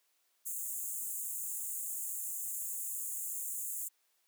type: high-pass noise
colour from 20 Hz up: pink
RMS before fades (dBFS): -39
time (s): 0.45-3.89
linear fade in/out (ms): 20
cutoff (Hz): 6800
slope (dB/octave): 96
effects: white hiss -75 dBFS RMS until 4.27 s + high-pass 400 Hz 12 dB/octave